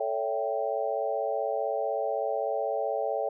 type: chord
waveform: sine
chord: A dominant seventh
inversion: none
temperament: equal with one note detuned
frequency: 440 / 563.4 / 659.3 / 784 Hz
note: A4 / C#5 / E5 / G5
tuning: 0 / +28 / 0 / 0 cents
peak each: -33 / -31 / -32 / -33 dBFS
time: 0-3.29 s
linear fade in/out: 5 ms
effects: none